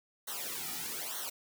white noise with flanger, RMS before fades -39 dBFS, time 0.27-1.3 s, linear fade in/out 10 ms, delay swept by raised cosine 0.4 to 1.9 ms, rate 1.1 Hz, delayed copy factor -0.9, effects none

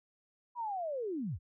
sine linear sweep, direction down, 990 to 57.5 Hz, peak -34 dBFS, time 0.55-1.39 s, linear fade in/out 50 ms, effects none

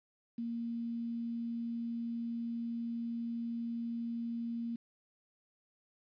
sine tone with quantisation, 233.1 Hz, A#3, in tune, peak -35 dBFS, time 0.38-4.76 s, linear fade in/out 5 ms, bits 10, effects resampled to 11025 Hz

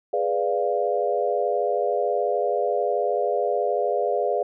sine chord, G# diminished seventh, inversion none, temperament equal, 415.3 / 493.9 / 587.3 / 698.5 Hz, G#4 / B4 / D5 / F5, 0 / 0 / 0 / 0 cents, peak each -26 dBFS, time 0.13-4.43 s, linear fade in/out 5 ms, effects none

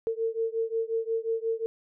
sine beating tone pair, 450 / 455.6 Hz, A4 / A#4, +39 / -40 cents, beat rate 5.6 Hz, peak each -29 / -30 dBFS, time 0.07-1.66 s, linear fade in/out 0 ms, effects none

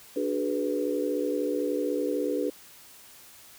sine chord, G# half-diminished seventh, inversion second, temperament equal with one note detuned, 293.7 / 370 / 423.3 / 493.9 Hz, D4 / F#4 / G#4 / B4, 0 / 0 / +33 / 0 cents, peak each -30 / -34 / -31 / -30 dBFS, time 0.16-2.5 s, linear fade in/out 5 ms, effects white hiss -51 dBFS RMS until 3.58 s

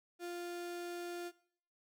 35% pulse tone, 349.2 Hz, F4, in tune, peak -39 dBFS, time 0.19-1.32 s, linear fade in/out 50 ms, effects noise-tail reverb RT60 0.6 s tail -19 dB re dry

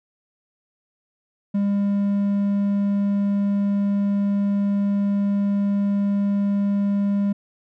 triangle tone, 201.1 Hz, G3, 44 cents sharp, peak -16 dBFS, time 1.54-7.33 s, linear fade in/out 10 ms, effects none

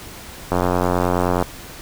click train, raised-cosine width 1 ms, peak -4 dBFS, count 82, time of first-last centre 0.52-1.425 s, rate 89.5 Hz, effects pink hiss -37 dBFS RMS until 1.81 s

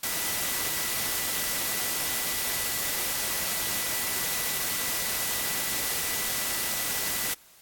sine tone in noise, 1975.5 Hz, B6, in tune, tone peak -40 dBFS, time 0.03-7.34 s, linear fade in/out 5 ms, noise white, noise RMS -29 dBFS, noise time 0.03-7.34 s, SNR -14 dB, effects white hiss -55 dBFS RMS until 7.61 s + AAC 64 kbps

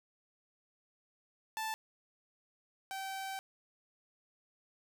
sawtooth tone pair in turn, 880 / 772.7 Hz, A5 / G5, 0 / -25 cents, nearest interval major second, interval 225 cents, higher first, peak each -32 / -35 dBFS, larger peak first, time 1.57-1.74 / 2.91-3.39 s, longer second, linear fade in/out 0 ms, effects none

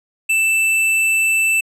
square tone, 2652 Hz, E7, 10 cents sharp, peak -14 dBFS, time 0.29-1.61 s, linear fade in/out 10 ms, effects low-pass 12000 Hz 12 dB/octave

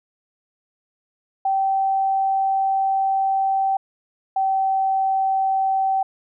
sine tone pair in turn, 775 / 770.8 Hz, G5 / G5, -20 / -29 cents, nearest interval unison, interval 9 cents, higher first, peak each -17 / -17 dBFS, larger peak neither, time 1.45-3.77 / 4.36-6.03 s, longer first, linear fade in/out 5 ms, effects none

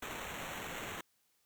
white noise with sample-and-hold, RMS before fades -43 dBFS, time 0.02-1.01 s, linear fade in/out 5 ms, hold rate 4900 Hz, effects white hiss -75 dBFS RMS until 1.45 s

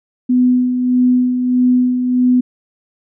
sine tone with tremolo, 250 Hz, B3, 21 cents sharp, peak -8 dBFS, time 0.29-2.41 s, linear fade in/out 10 ms, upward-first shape sine, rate 1.6 Hz, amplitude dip 50%, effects none

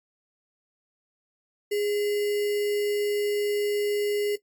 sine tone with sample-and-hold, 413.1 Hz, G#4, 9 cents flat, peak -23 dBFS, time 1.71-4.36 s, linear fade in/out 10 ms, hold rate 2450 Hz, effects noise-tail reverb RT60 0.1 s tail -17 dB re dry + AAC 64 kbps

